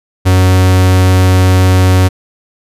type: tone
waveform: 45% pulse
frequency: 92.7 Hz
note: F#2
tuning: 4 cents sharp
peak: -5 dBFS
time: 0.25-2.09 s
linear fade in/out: 20 ms
effects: resampled to 32000 Hz